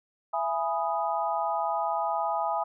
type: chord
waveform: sine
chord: E major seventh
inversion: none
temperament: equal with one note detuned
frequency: 669.6 / 830.6 / 987.8 / 1244.5 Hz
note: E5 / G#5 / B5 / D#6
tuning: +27 / 0 / 0 / 0 cents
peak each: -31 / -29 / -33 / -33 dBFS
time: 0.33-2.64 s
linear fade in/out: 10 ms
effects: none